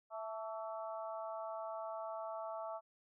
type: harmonic tone with a mistuned harmonic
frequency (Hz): 220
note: A3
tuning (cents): 0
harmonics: 3 / 4 / 5 / 6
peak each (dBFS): -43 / -47 / -49 / -51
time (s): 0.1-2.81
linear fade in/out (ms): 50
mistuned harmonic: 5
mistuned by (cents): +49
effects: none